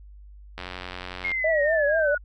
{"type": "click train", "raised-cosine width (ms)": 0.3, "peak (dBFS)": -18, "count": 68, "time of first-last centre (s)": [0.58, 1.316], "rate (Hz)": 91}
{"type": "linear sweep", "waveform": "sine", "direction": "down", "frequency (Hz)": [2164, 1437], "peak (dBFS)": -24, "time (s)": [1.24, 2.18], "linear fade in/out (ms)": 10}
{"type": "tone with vibrato", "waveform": "sine", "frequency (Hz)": 612, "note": "D#5", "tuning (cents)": -29, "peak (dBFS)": -20, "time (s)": [1.44, 2.15], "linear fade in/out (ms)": 5, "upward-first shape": "triangle", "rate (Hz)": 4.2, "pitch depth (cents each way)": 140}
{"effects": ["added 50 Hz sine -43 dBFS peak until 2.24 s"]}